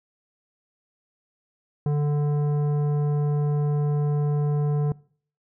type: tone with tanh clipping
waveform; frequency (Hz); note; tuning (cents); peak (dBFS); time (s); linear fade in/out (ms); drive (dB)
triangle; 146.83; D3; 0; -22; 1.86-4.92; 2; 16
effects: noise-tail reverb RT60 0.5 s tail -23 dB re dry